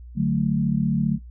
sine chord, D major, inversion none, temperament equal, 146.83 / 185 / 220 Hz, D3 / F#3 / A3, 0 / 0 / 0 cents, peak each -23 dBFS, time 0.15-1.19 s, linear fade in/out 50 ms, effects noise-tail reverb RT60 0.1 s tail -18 dB re dry + added 60 Hz sine -38 dBFS peak until 1.3 s

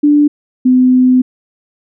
sine tone pair in turn, 293.7 / 254.1 Hz, D4 / B3, 0 / +49 cents, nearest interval minor third, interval 251 cents, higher first, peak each -5 dBFS, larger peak neither, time 0.03-0.28 / 0.65-1.22 s, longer second, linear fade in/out 10 ms, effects none

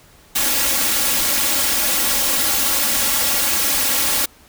white noise with comb filter, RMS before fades -18 dBFS, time 0.35-4.26 s, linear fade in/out 10 ms, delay 3.6 ms, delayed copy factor +0.95, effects pink hiss -49 dBFS RMS until 4.48 s

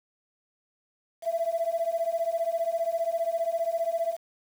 sine beating tone pair, 659.3 / 674.3 Hz, E5 / E5, 0 / +39 cents, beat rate 15 Hz, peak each -28 / -27 dBFS, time 1.22-4.17 s, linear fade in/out 50 ms, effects tanh soft clip ceiling -18 dBFS + 8-bit

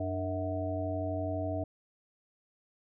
harmonic tone with a mistuned harmonic, 92.1 Hz, F#2, 7 cents flat, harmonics 1 / 3 / 5 / 7 / 8, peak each -35 / -37 / -45 / -35 / -43 dBFS, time 0-1.64 s, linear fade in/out 5 ms, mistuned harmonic 3, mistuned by +110 cents, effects none

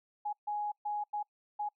sine tone bursts at uneven times, 833 Hz, G#5, 5 cents sharp, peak -32 dBFS, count 5, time 0.25-0.33 / 0.47-0.72 / 0.85-1.04 / 1.13-1.23 / 1.59-1.69 s, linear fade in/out 10 ms, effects noise-tail reverb RT60 0.1 s tail -24 dB re dry

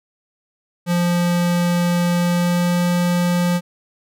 square tone with pitch glide, 174.61 to 175.82 Hz, F3 to F3, 0 to +12 cents, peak -16 dBFS, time 0.86-3.61 s, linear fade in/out 50 ms, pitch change +12 cents, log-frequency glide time 2.13-2.86 s, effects none

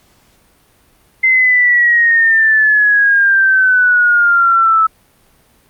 sine exponential sweep, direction down, 2075 to 1303 Hz, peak -7 dBFS, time 1.23-4.87 s, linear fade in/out 10 ms, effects pink hiss -52 dBFS RMS until 5.69 s + Opus 48 kbps

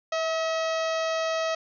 harmonic tone with a mistuned harmonic, 641 Hz, E5, 49 cents flat, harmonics 1 / 2 / 3 / 4 / 5 / 6 / 7 / 8 / 9 / 10, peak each -26 / -32 / -36 / -38 / -40 / -42 / -43 / -44 / -45 / -46 dBFS, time 0.12-1.55 s, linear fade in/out 5 ms, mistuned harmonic 1, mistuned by +20 cents, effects none

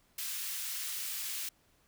white high-pass noise, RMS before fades -38 dBFS, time 0.18-1.49 s, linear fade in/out 5 ms, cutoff 1900 Hz, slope 12 dB/octave, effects pink hiss -69 dBFS RMS until 1.87 s

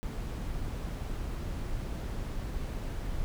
brown noise, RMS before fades -35 dBFS, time 0.03-3.24 s, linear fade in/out 0 ms, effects none

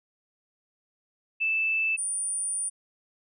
sine tone pair in turn, 2637 / 9354 Hz, E7 / D9, 0 / -8 cents, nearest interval octave + minor seventh, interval 2192 cents, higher second, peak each -23 / -27 dBFS, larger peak first, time 1.4-1.97 / 1.97-2.7 s, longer second, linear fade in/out 20 ms, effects none

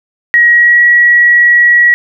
sine tone with pitch glide, 1900 to 1921 Hz, A#6 to B6, +33 to -48 cents, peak -3 dBFS, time 0.34-1.94 s, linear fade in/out 0 ms, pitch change +19 cents, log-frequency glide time 0.5-0.83 s, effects none

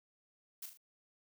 blue noise with echo, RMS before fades -44 dBFS, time 0.62-0.66 s, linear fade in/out 5 ms, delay 38 ms, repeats 3, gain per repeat -6 dB, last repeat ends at 0.774 s, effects none

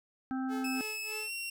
harmonic tone, 261.6 Hz, C4, in tune, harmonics 1 / 3 / 5 / 6, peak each -32 / -42 / -46 / -48 dBFS, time 0.31-0.81 s, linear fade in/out 0 ms
sawtooth tone with tremolo, 430 Hz, A4, 40 cents flat, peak -37 dBFS, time 0.48-1.32 s, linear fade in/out 50 ms, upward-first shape sine, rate 3.3 Hz, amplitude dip 90%
sawtooth tone with pitch glide, 2600 to 2739 Hz, E7 to F7, -24 to -34 cents, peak -33 dBFS, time 0.64-1.5 s, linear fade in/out 5 ms, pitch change +90 cents, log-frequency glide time 1.07-1.32 s
effects none

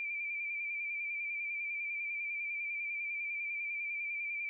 sine tone with vibrato, 2349 Hz, D7, in tune, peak -35 dBFS, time 0-4.49 s, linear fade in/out 0 ms, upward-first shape square, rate 10 Hz, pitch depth 29 cents each way, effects none

